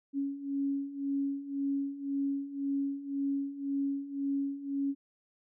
sine beating tone pair, 276.8 / 278.7 Hz, C#4 / C#4, -2 / +9 cents, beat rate 1.9 Hz, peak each -36 / -32 dBFS, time 0.13-4.95 s, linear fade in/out 50 ms, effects none

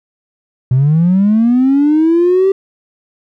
triangle linear sweep, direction up, 122.9 to 392 Hz, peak -4 dBFS, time 0.71-2.52 s, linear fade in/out 5 ms, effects tanh soft clip ceiling -4 dBFS

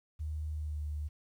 sine tone with pitch glide, 76.8 to 75 Hz, D#2 to D2, -22 to +37 cents, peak -34 dBFS, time 0.19-1.09 s, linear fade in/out 20 ms, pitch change -41 cents, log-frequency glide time 0.53-0.8 s, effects 11-bit

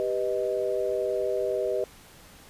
sine chord, G augmented, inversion none, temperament equal, 392 / 493.9 / 622.3 Hz, G4 / B4 / D#5, 0 / 0 / 0 cents, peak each -29 dBFS, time 0-1.84 s, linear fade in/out 0 ms, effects pink hiss -51 dBFS RMS until 2.49 s + resampled to 32000 Hz

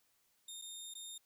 20% pulse tone with dropouts, 3662 Hz, A#7, 32 cents flat, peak -40 dBFS, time 0.48-1.18 s, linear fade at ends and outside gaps 5 ms, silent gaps 0.616-0.62 / 0.939-0.951 s, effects white hiss -75 dBFS RMS until 1.25 s

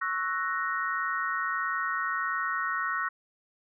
sine chord, F# dominant seventh, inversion second, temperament equal, 1108.7 / 1318.5 / 1480 / 1864.7 Hz, C#6 / E6 / F#6 / A#6, 0 / 0 / 0 / 0 cents, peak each -33 dBFS, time 0.01-3.09 s, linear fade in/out 10 ms, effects none

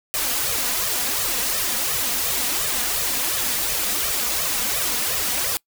white noise with flanger, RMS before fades -23 dBFS, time 0.14-5.57 s, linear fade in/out 0 ms, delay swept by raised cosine 1.6 to 4.2 ms, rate 2.8 Hz, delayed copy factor +0.95, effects noise-tail reverb RT60 0.1 s tail -24 dB re dry

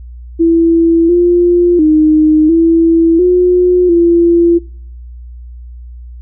sine tone with pitch steps, 332.4 / 349.8 / 309.1 / 330.6 / 359.8 / 340.9 Hz, E4 / F4 / D#4 / E4 / F#4 / F4, +15 / +3 / -11 / +5 / -48 / -42 cents, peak -5 dBFS, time 0.39-4.59 s, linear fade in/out 20 ms, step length 700 ms, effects noise-tail reverb RT60 0.6 s tail -23 dB re dry + added 60 Hz sine -27 dBFS peak until 6.21 s

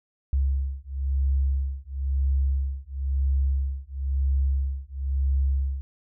sine beating tone pair, 67.4 / 68.39 Hz, C#2 / C#2, -48 / -23 cents, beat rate 0.99 Hz, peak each -25 dBFS, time 0.33-5.81 s, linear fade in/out 0 ms, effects none

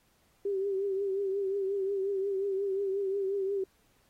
sine tone with vibrato, 392 Hz, G4, in tune, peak -28 dBFS, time 0.45-3.64 s, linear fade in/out 5 ms, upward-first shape triangle, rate 5.6 Hz, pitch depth 65 cents each way, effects pink hiss -69 dBFS RMS until 4.09 s + AAC 48 kbps

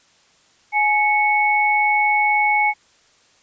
sine tone pair together, 841.4 / 2209 Hz, G#5 / C#7, +22 / -7 cents, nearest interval octave + perfect fourth, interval 1671 cents, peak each -17 dBFS, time 0.72-2.74 s, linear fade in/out 50 ms, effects white hiss -56 dBFS RMS until 3.42 s + resampled to 16000 Hz

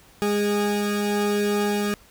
40% pulse tone pair together, 206.1 / 411.2 Hz, G#3 / G#4, -13 / -17 cents, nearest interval octave, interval 1196 cents, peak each -23 dBFS, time 0.22-1.94 s, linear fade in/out 0 ms, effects pink hiss -53 dBFS RMS until 2.1 s

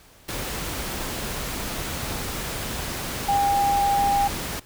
sine tone in noise, 803 Hz, G5, 41 cents sharp, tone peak -18 dBFS, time 3.28-4.28 s, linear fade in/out 10 ms, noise pink, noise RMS -30 dBFS, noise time 0.28-4.6 s, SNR +9 dB, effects pink hiss -52 dBFS RMS until 4.65 s

